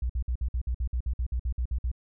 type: tone bursts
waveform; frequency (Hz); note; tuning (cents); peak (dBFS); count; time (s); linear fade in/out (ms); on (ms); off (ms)
sine; 61; B1; -21; -25; 15; 0.02-1.916; 5; 76; 54
effects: none